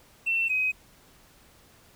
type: tone pair in turn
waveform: triangle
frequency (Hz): 2695 / 2524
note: E7 / D#7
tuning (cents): +38 / +24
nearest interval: minor second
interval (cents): 114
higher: first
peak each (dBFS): -19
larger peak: neither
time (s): 0.26-0.49 / 0.49-0.72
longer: neither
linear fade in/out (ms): 20
effects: tanh soft clip ceiling -21 dBFS + pink hiss -57 dBFS RMS until 1.95 s